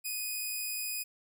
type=tone; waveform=5% pulse; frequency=2489 Hz; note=D#7; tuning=in tune; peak=-24 dBFS; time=0.04-1.04 s; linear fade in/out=20 ms; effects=none